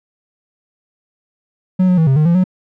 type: tone with pitch steps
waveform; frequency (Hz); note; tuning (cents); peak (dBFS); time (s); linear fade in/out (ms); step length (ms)
triangle; 184.9 / 181.5 / 161.3 / 133.8 / 153 / 170.7 / 184.3; F#3 / F#3 / E3 / C3 / D#3 / F3 / F#3; -1 / -33 / -37 / +39 / -29 / -39 / -7; -7; 1.79-2.441; 10; 93
effects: none